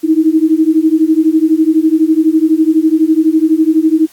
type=beating tone pair; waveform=sine; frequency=311.1 / 323.1 Hz; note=D#4 / E4; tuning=0 / -35 cents; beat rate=12 Hz; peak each=-10 dBFS; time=0.03-4.07 s; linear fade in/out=20 ms; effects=white hiss -44 dBFS RMS until 4.12 s + AAC 64 kbps